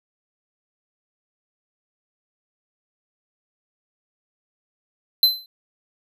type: tone with exponential decay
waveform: square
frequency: 4060 Hz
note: B7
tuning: 47 cents sharp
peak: -9 dBFS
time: 5.23-5.46 s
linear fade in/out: 2 ms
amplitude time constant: 50 ms
effects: none